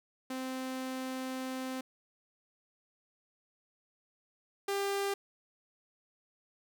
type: tone pair in turn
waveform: sawtooth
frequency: 259.8 / 397.7 Hz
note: C4 / G4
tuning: -12 / +25 cents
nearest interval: perfect fifth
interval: 737 cents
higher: second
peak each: -32 / -27 dBFS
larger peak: second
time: 0.3-1.81 / 4.68-5.14 s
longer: first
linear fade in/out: 5 ms
effects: none